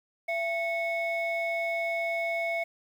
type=tone pair together; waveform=sine; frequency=673 / 2203 Hz; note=E5 / C#7; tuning=+36 / -11 cents; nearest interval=octave + major sixth; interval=2053 cents; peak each=-28 / -29 dBFS; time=0.28-2.64 s; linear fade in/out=10 ms; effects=tanh soft clip ceiling -23 dBFS + 9-bit